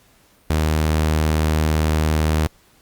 sawtooth tone, 77.78 Hz, D#2, in tune, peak -12 dBFS, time 0.5-2.47 s, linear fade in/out 0 ms, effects pink hiss -55 dBFS RMS until 2.81 s + Opus 48 kbps

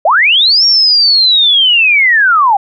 sine linear two-way sweep, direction up then down, 554.4 to 5588 to 761 Hz, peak -5 dBFS, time 0.05-2.57 s, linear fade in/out 5 ms, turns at 0.65 s, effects none

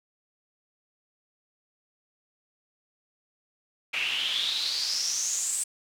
pink noise with band-pass filter sweep, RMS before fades -29 dBFS, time 3.93-5.64 s, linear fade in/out 10 ms, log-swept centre 2500 to 8400 Hz, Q 7.5, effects none

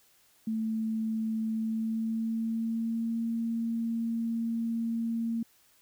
sine tone with pitch glide, 221.3 to 229.4 Hz, A3 to A#3, +10 to -28 cents, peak -28 dBFS, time 0.47-5.43 s, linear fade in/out 5 ms, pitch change +62 cents, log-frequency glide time 1.51-3.24 s, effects white hiss -64 dBFS RMS until 5.81 s

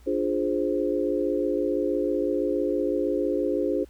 sine chord, D half-diminished seventh, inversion none, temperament equal, 293.7 / 349.2 / 415.3 / 523.3 Hz, D4 / F4 / Ab4 / C5, 0 / 0 / 0 / 0 cents, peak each -28 dBFS, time 0.06-3.85 s, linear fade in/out 20 ms, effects added 60 Hz sine -48 dBFS peak until 3.89 s + pink hiss -60 dBFS RMS until 3.89 s

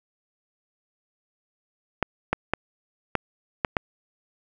clicks, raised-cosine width 0.5 ms, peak -6 dBFS, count 6, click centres 2.027 / 2.33 / 2.536 / 3.153 / 3.648 / 3.768 s, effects none

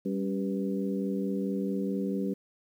harmonic tone with a mistuned harmonic, 98 Hz, G2, in tune, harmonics 2 / 3 / 4 / 5, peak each -30 / -34 / -36 / -38 dBFS, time 0.05-2.34 s, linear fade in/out 10 ms, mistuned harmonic 3, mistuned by -81 cents, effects 10-bit

